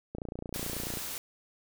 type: click train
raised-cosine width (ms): 2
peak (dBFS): -24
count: 25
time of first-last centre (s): 0.15-0.972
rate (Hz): 29.2
type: noise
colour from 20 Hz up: white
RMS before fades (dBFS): -38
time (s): 0.54-1.18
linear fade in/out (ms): 0
effects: none